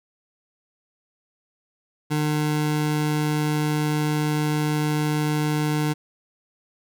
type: tone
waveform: 25% pulse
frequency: 151.1 Hz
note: D3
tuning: 50 cents sharp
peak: -17 dBFS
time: 2.1-5.94 s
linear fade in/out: 20 ms
effects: none